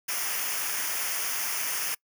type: noise with comb filter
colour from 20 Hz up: white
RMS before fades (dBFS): -30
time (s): 0.08-1.95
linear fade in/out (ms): 10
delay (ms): 0.25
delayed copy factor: -0.75
effects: noise-tail reverb RT60 0.1 s tail -25 dB re dry